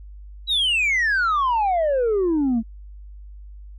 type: exponential sweep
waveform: sine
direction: down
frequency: 3951 to 216.7 Hz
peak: -15 dBFS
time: 0.47-2.63 s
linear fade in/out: 50 ms
effects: tanh soft clip ceiling -16 dBFS + added 50 Hz sine -37 dBFS peak until 3.78 s